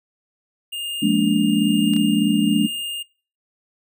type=tone with tremolo; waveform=square; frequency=2824 Hz; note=F7; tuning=19 cents sharp; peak=-26 dBFS; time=0.72-3.03 s; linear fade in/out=10 ms; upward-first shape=sine; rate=1.1 Hz; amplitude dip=30%
type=chord; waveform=sine; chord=Bb dominant seventh; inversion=second; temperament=just; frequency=174.81 / 209.8 / 233.1 / 291.4 Hz; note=F3 / Ab3 / Bb3 / D4; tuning=+2 / +18 / 0 / -13 cents; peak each=-24 / -18 / -23 / -19 dBFS; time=1.02-2.67 s; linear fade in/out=10 ms
type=clicks; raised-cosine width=0.2 ms; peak=-19 dBFS; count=2; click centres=1.936 / 1.965 s
effects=noise-tail reverb RT60 0.4 s tail -23 dB re dry